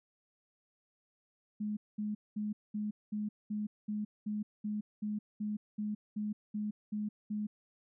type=tone bursts; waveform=sine; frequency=210.4 Hz; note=G#3; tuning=23 cents sharp; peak=-33 dBFS; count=16; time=1.6-7.47 s; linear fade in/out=10 ms; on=170 ms; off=210 ms; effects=none